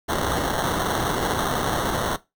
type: noise with sample-and-hold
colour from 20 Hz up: white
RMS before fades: -24 dBFS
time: 0.08-2.17 s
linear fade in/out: 20 ms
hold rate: 2450 Hz
effects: noise-tail reverb RT60 0.2 s tail -17 dB re dry